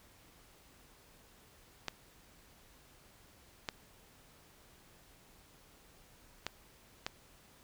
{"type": "clicks", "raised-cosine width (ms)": 0.2, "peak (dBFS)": -18, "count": 4, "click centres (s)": [1.883, 3.688, 6.466, 7.065], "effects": ["pink hiss -62 dBFS RMS until 7.63 s"]}